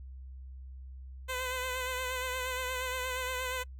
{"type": "tone with vibrato", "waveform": "10% pulse", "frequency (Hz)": 509, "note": "C5", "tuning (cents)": -48, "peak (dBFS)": -25, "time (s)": [1.28, 3.64], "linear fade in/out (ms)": 20, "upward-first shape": "triangle", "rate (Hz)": 8.5, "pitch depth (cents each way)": 39, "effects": ["noise-tail reverb RT60 0.1 s tail -26 dB re dry", "added 65 Hz sine -43 dBFS peak until 3.79 s"]}